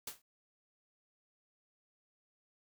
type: noise with exponential decay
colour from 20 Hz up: white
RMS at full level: -38 dBFS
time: 0.07-0.22 s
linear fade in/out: 5 ms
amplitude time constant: 32 ms
effects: none